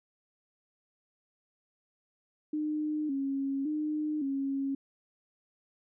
sine tone with vibrato, 288.5 Hz, D4, 31 cents flat, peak -29 dBFS, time 2.53-4.75 s, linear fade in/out 5 ms, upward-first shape square, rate 0.89 Hz, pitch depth 91 cents each way, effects none

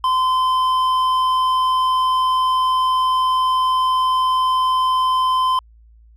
triangle tone with hard clipping, 1029 Hz, C6, 29 cents flat, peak -16 dBFS, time 0.04-5.59 s, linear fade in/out 2 ms, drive 10 dB, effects added 56 Hz sine -45 dBFS peak until 6.16 s

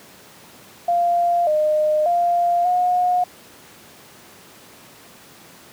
sine tone with pitch steps, 695 / 611 / 697 / 721 Hz, F5 / D#5 / F5 / F#5, -9 / -32 / -4 / -45 cents, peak -15 dBFS, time 0.88-3.24 s, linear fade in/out 5 ms, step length 590 ms, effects pink hiss -45 dBFS RMS until 5.72 s + high-pass 150 Hz 12 dB/octave

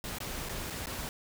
pink noise with dropouts, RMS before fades -38 dBFS, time 0.04-1.09 s, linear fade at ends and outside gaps 1 ms, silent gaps 0.185-0.203 / 0.488-0.493 / 0.701-0.705 / 0.859-0.869 s, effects none

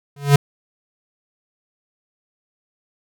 square tone with exponential growth, 142.2 Hz, C#3, 45 cents sharp, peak -6 dBFS, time 0.16-0.36 s, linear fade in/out 5 ms, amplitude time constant 43 ms, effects none

